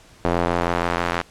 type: tone with band-pass filter sweep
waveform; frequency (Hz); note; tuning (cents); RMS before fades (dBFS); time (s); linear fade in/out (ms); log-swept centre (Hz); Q
square; 43.14; F1; -20; -22; 0.24-1.22; 10; 630 to 1500; 0.83
effects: pink hiss -50 dBFS RMS until 1.3 s + low-pass 9000 Hz 12 dB/octave